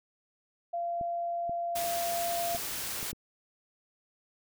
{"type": "tone", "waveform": "sine", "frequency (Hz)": 688, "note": "F5", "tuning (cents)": -26, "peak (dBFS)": -30, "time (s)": [0.73, 2.57], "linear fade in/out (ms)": 10}
{"type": "clicks", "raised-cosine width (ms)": 3, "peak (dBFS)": -30, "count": 5, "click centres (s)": [1.012, 1.495, 2.548, 3.029, 3.13]}
{"type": "noise", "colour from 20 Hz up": "white", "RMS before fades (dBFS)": -36, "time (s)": [1.75, 3.12], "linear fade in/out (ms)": 10}
{"effects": []}